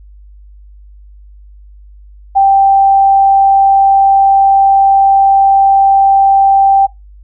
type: tone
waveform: sine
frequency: 784 Hz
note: G5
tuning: in tune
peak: -4 dBFS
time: 2.35-6.87 s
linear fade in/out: 20 ms
effects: noise-tail reverb RT60 0.2 s tail -20 dB re dry + added 50 Hz sine -34 dBFS peak until 7.23 s